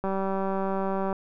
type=click train; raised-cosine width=1 ms; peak=-16 dBFS; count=211; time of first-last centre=0.04-1.128 s; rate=193 Hz; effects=none